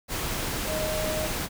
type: tone in noise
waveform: sine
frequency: 622.3 Hz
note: D#5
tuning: in tune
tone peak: -29 dBFS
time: 0.66-1.29 s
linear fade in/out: 50 ms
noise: pink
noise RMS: -30 dBFS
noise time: 0.08-1.49 s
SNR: -2 dB
effects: none